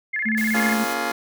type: tone with vibrato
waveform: sine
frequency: 1908 Hz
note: A#6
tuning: 40 cents sharp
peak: -22 dBFS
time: 0.13-0.74 s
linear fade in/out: 10 ms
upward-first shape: square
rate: 16 Hz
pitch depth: 180 cents each way
type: tone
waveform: sine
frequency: 220 Hz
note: A3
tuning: in tune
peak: -21 dBFS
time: 0.25-0.85 s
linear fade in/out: 20 ms
type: noise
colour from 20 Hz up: white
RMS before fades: -34 dBFS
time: 0.37-0.94 s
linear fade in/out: 10 ms
type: chord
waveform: 10% pulse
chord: Bb minor seventh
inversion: none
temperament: just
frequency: 233.1 / 279.7 / 349.6 / 419.5 Hz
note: Bb3 / Db4 / F4 / Ab4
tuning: 0 / +16 / +2 / +17 cents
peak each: -21 / -22 / -21 / -23 dBFS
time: 0.54-1.12 s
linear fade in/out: 5 ms
effects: none